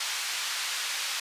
white band-pass noise, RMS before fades -32 dBFS, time 0-1.2 s, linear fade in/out 5 ms, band 1200 to 5500 Hz, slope 12 dB/octave, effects resampled to 32000 Hz

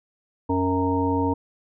harmonic tone, 92.5 Hz, F#2, in tune, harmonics 1 / 3 / 5 / 7 / 9 / 10, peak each -27 / -23 / -27 / -36 / -38 / -26 dBFS, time 0.49-1.34 s, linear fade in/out 10 ms, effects none

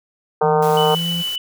harmonic tone, 152.7 Hz, D#3, 32 cents flat, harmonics 3 / 4 / 5 / 6 / 7 / 8 / 9 / 10, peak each -16 / -25 / -19 / -21 / -29 / -26 / -35 / -36 dBFS, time 0.41-0.95 s, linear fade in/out 5 ms
triangle tone with pitch glide, 162.3 to 170.57 Hz, E3 to F3, -27 to -41 cents, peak -20 dBFS, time 0.42-1.23 s, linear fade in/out 20 ms, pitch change +86 cents, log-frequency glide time 0.88-1.08 s
white noise, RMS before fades -34 dBFS, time 0.62-1.36 s, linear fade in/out 5 ms
sine tone with tremolo, 2982 Hz, F#7, 13 cents sharp, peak -20 dBFS, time 0.77-1.38 s, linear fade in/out 2 ms, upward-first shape triangle, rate 6.7 Hz, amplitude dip 25%
effects none

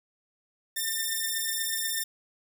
5% pulse beating tone pair, 1800 / 1808.2 Hz, A6 / A6, +39 / +47 cents, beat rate 8.2 Hz, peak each -20 dBFS, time 0.76-2.04 s, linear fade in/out 10 ms, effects none

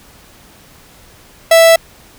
45% pulse tone, 659.3 Hz, E5, in tune, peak -4 dBFS, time 1.51-1.76 s, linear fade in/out 5 ms, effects pink hiss -43 dBFS RMS until 2.18 s

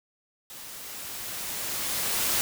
white noise with level ramp, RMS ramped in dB -43 to -25 dBFS, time 0.5-2.41 s, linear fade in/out 0 ms, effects none

